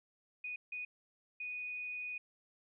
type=tone bursts at uneven times; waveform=sine; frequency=2478 Hz; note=D#7; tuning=8 cents flat; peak=-39 dBFS; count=3; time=0.44-0.56 / 0.72-0.85 / 1.4-2.18 s; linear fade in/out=5 ms; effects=none